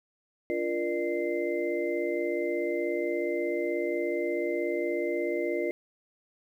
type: tone cluster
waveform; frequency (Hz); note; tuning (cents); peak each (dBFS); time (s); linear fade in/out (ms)
sine; 290.2 / 346.8 / 471.3 / 597 / 2079; D4 / F4 / A#4 / D5 / C7; -21 / -12 / +19 / +28 / -12; -38 / -30 / -33 / -33 / -38; 0.5-5.71; 0
effects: 10-bit